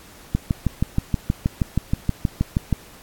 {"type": "click train", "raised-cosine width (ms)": 5, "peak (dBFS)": -6, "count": 16, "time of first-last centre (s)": [0.35, 2.727], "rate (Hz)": 6.31, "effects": ["pink hiss -46 dBFS RMS until 3.02 s", "AAC 64 kbps"]}